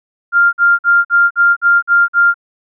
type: tone bursts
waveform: sine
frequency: 1396.9 Hz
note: F6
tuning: in tune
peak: -6 dBFS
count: 8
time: 0.32-2.343 s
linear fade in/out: 50 ms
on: 210 ms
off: 49 ms
effects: none